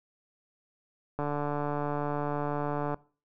click train, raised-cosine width 1 ms, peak -18 dBFS, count 257, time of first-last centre 1.19-2.943 s, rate 146 Hz, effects noise-tail reverb RT60 0.4 s tail -22 dB re dry

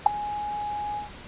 sine tone with ADSR envelope, 832 Hz, G#5, 3 cents sharp, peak -7 dBFS, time 0.06-1.1 s, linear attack 4 ms, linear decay 8 ms, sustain -21 dB, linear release 130 ms, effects pink hiss -43 dBFS RMS until 1.27 s + resampled to 8000 Hz

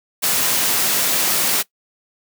white high-pass noise, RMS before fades -18 dBFS, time 0.22-1.63 s, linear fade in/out 20 ms, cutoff 130 Hz, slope 24 dB/octave, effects noise-tail reverb RT60 0.1 s tail -20 dB re dry

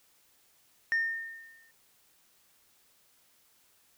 sine tone with exponential decay, 1822 Hz, A#6, 40 cents flat, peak -21 dBFS, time 0.92-1.71 s, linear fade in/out 0 ms, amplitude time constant 170 ms, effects tanh soft clip ceiling -23 dBFS + white hiss -66 dBFS RMS until 3.97 s

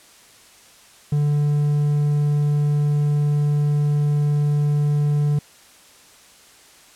triangle tone, 146.83 Hz, D3, in tune, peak -14 dBFS, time 1.12-5.39 s, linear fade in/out 5 ms, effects white hiss -49 dBFS RMS until 6.95 s + low-pass 10000 Hz 12 dB/octave

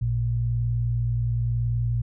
sine tone pair together, 55.59 / 116.54 Hz, A1 / A#2, +18 / 0 cents, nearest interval octave + minor second, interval 1282 cents, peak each -29 / -22 dBFS, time 0.01-2.02 s, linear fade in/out 10 ms, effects none

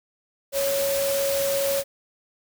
sine tone in noise, 554.4 Hz, C#5, in tune, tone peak -22 dBFS, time 0.52-1.84 s, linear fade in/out 50 ms, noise white, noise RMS -29 dBFS, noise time 0.52-1.84 s, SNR +4 dB, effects none

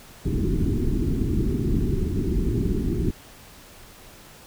pink low-pass noise, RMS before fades -23 dBFS, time 0.25-3.11 s, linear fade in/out 10 ms, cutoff 410 Hz, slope 96 dB/octave, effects pink hiss -47 dBFS RMS until 4.46 s

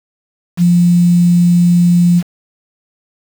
sine tone with quantisation, 174.61 Hz, F3, in tune, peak -6 dBFS, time 0.57-2.23 s, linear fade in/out 50 ms, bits 5, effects none

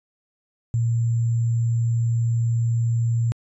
sine tone with sample-and-hold, 116.54 Hz, A#2, in tune, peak -18 dBFS, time 0.74-3.32 s, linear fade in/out 0 ms, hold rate 7350 Hz, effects resampled to 22050 Hz

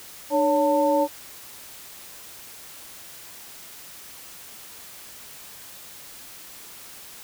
sine tone cluster, 300 / 562 / 894 Hz, D4 / C#5 / A5, +37 / +24 / +27 cents, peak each -24 / -20 / -23 dBFS, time 0.3-1.08 s, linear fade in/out 50 ms, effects white hiss -43 dBFS RMS until 7.23 s

